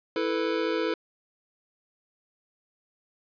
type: chord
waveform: square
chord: E suspended fourth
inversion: none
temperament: just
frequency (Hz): 329.6 / 439.5 / 494.4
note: E4 / A4 / B4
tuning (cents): 0 / -2 / +2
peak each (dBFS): -30 / -30 / -31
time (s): 0.16-0.94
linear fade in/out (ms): 2
effects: resampled to 11025 Hz + 10-bit